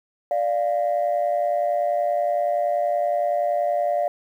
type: tone pair together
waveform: sine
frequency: 587.9 / 698.5 Hz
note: D5 / F5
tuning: +2 / 0 cents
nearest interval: minor third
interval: 298 cents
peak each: -21 dBFS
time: 0.31-4.08 s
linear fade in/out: 2 ms
effects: tanh soft clip ceiling -14 dBFS + 9-bit